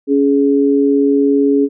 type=tone pair together; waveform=sine; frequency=279.7 / 419.1 Hz; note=C#4 / G#4; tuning=+16 / +16 cents; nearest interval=perfect fifth; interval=700 cents; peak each=-11 / -13 dBFS; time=0.07-1.69 s; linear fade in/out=50 ms; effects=none